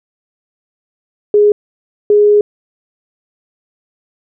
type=tone bursts at uneven times; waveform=sine; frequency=415.3 Hz; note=G#4; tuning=in tune; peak=-5 dBFS; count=2; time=1.34-1.52 / 2.1-2.41 s; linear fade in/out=2 ms; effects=none